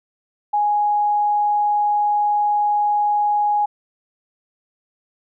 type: tone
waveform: sine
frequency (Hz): 830.6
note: G#5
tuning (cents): 0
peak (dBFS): -15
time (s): 0.53-3.66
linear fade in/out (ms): 10
effects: none